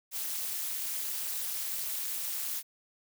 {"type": "noise with amplitude modulation", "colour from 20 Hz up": "blue", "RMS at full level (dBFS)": -31, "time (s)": [0.11, 2.63], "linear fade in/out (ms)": 50, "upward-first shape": "sine", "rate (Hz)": 263, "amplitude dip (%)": 90, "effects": []}